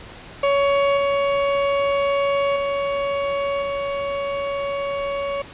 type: tone with level steps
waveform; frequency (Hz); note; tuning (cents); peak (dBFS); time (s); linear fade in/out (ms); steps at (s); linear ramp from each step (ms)
35% pulse; 560; C#5; +18; -14 / -16 / -19 / -21; 0.43-5.42; 5; 0.97 / 2.56 / 3.62; 2
effects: pink hiss -40 dBFS RMS until 5.53 s + resampled to 8000 Hz

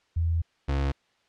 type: tone pair in turn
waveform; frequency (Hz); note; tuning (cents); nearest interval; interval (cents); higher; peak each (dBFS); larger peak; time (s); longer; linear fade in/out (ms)
sine / 35% pulse; 83.1 / 69.32; E2 / C#2; +15 / +1; minor third; 314; first; -22; neither; 0.16-0.42 / 0.68-0.92; first; 10
effects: white hiss -67 dBFS RMS until 1.28 s + low-pass 4000 Hz 12 dB/octave

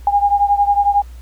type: beating tone pair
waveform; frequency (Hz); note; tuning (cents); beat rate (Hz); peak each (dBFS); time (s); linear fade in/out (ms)
sine; 809 / 820; G#5 / G#5; -46 / -22; 11; -13 / -16; 0.07-1.02; 2
effects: added 60 Hz sine -32 dBFS peak until 1.21 s + pink hiss -50 dBFS RMS until 1.21 s

